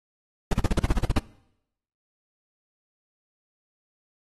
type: noise bursts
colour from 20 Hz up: brown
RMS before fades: -19 dBFS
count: 11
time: 0.51-1.184 s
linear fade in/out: 5 ms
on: 24 ms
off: 41 ms
effects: noise-tail reverb RT60 0.8 s tail -21 dB re dry + AAC 32 kbps